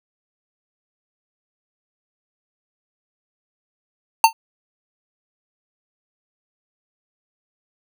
square tone with exponential decay, 900 Hz, A5, 39 cents sharp, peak -4 dBFS, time 4.24-4.33 s, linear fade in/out 2 ms, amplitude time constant 18 ms, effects none

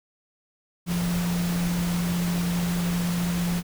sine tone in noise, 174.2 Hz, F3, 4 cents flat, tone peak -23 dBFS, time 0.86-3.63 s, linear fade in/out 50 ms, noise pink, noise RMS -33 dBFS, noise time 0.86-3.63 s, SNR +7 dB, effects none

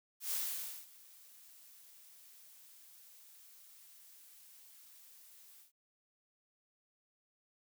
blue noise with ADSR envelope, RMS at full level -36 dBFS, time 0.2-5.72 s, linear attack 120 ms, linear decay 540 ms, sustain -23 dB, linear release 120 ms, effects none

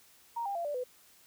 sine tone with pitch steps, 934 / 799.1 / 683.7 / 585 / 500.5 Hz, A#5 / G5 / F5 / D5 / B4, +3 / +33 / -37 / -7 / +23 cents, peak -32 dBFS, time 0.36-0.84 s, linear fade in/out 10 ms, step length 96 ms, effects white hiss -61 dBFS RMS until 1.26 s

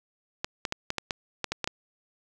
clicks, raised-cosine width 0.2 ms, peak -11 dBFS, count 10, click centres 0.445 / 0.652 / 0.724 / 0.904 / 0.983 / 1.108 / 1.443 / 1.52 / 1.643 / 1.675 s, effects none

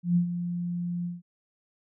sine tone with ADSR envelope, 174.61 Hz, F3, in tune, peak -18 dBFS, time 0.03-1.22 s, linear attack 130 ms, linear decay 100 ms, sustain -10 dB, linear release 170 ms, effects none

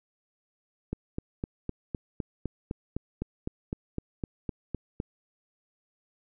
click train, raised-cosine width 3 ms, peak -18 dBFS, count 17, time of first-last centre 0.93-5.001 s, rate 3.93 Hz, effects none

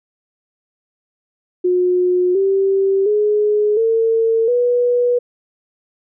sine tone with pitch steps, 361 / 389.2 / 419.5 / 452.2 / 487.5 Hz, F#4 / G4 / G#4 / A4 / B4, -43 / -12 / +17 / +47 / -23 cents, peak -12 dBFS, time 1.64-5.19 s, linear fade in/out 10 ms, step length 710 ms, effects none

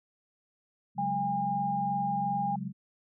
sine chord, C# suspended fourth, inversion none, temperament equal, 138.59 / 185 / 207.7 Hz, C#3 / F#3 / G#3, 0 / 0 / 0 cents, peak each -39 / -36 / -38 dBFS, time 0.95-2.73 s, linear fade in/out 50 ms
sine tone, 810 Hz, G#5, 43 cents flat, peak -28 dBFS, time 0.98-2.56 s, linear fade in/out 5 ms
effects none

